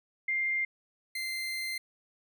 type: tone pair in turn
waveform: sine / 30% pulse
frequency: 2105 / 2083 Hz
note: C7 / C7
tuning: +10 / -8 cents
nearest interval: unison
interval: 18 cents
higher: first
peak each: -27 / -30 dBFS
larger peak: first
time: 0.28-0.65 / 1.15-1.78 s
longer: second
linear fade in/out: 5 ms
effects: none